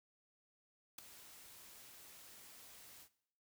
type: noise with ADSR envelope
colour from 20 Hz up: white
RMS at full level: -44 dBFS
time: 0.98-3.09 s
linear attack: 6 ms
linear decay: 5 ms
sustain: -14 dB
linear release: 69 ms
effects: noise-tail reverb RT60 0.7 s tail -18 dB re dry